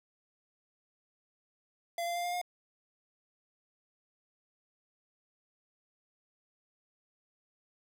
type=tone with pitch steps; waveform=square; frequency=684 / 691.1 / 698.4 / 705.7 / 713 Hz; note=F5 / F5 / F5 / F5 / F5; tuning=-36 / -18 / 0 / +18 / +36 cents; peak=-33 dBFS; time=1.98-2.415 s; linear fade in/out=2 ms; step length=87 ms; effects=none